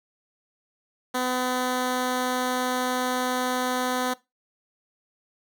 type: tone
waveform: 10% pulse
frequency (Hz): 252.4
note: B3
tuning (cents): +38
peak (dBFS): -16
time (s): 1.14-4.14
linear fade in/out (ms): 10
effects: noise-tail reverb RT60 0.2 s tail -18 dB re dry